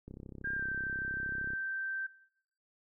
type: click train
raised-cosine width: 3 ms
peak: -33 dBFS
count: 49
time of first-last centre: 0.08-1.535 s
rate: 33 Hz
type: tone with pitch glide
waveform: sine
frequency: 1600 to 1560.7 Hz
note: G6 to G6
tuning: +35 to -8 cents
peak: -33 dBFS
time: 0.44-2.07 s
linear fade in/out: 10 ms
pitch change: -43 cents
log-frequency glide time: 0.55-0.65 s
effects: noise-tail reverb RT60 0.7 s tail -19 dB re dry